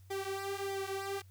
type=tone with flanger; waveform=sawtooth; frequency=392 Hz; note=G4; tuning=in tune; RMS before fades=-38 dBFS; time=0.1-1.22 s; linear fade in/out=10 ms; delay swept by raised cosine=0.71 to 4.81 ms; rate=1.6 Hz; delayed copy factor=-0.85; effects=added 94 Hz sine -54 dBFS peak until 1.3 s + white hiss -70 dBFS RMS until 1.3 s